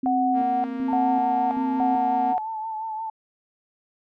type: tone with tremolo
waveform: sine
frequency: 261.9 Hz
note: C4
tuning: 2 cents sharp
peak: -22 dBFS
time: 0.03-2.33 s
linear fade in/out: 5 ms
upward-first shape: square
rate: 1.3 Hz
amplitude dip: 50%
type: tone bursts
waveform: sine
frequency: 740 Hz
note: F#5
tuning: in tune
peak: -20 dBFS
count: 3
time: 0.06-2.38 s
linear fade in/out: 0 ms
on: 580 ms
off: 290 ms
type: tone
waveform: sawtooth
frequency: 232.8 Hz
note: A#3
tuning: 2 cents flat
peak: -28 dBFS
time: 0.33-2.36 s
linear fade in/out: 50 ms
type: tone with vibrato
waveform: sine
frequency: 880 Hz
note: A5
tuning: in tune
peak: -27 dBFS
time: 0.88-3.1 s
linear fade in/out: 5 ms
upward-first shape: triangle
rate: 5.7 Hz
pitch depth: 45 cents each way
effects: low-pass 2000 Hz 12 dB/octave + MP3 64 kbps